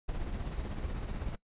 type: noise with tremolo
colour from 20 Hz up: brown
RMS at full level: -34 dBFS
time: 0.08-1.36 s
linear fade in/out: 10 ms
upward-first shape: triangle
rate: 16 Hz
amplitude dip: 55%
effects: noise-tail reverb RT60 0.1 s tail -20 dB re dry + resampled to 8000 Hz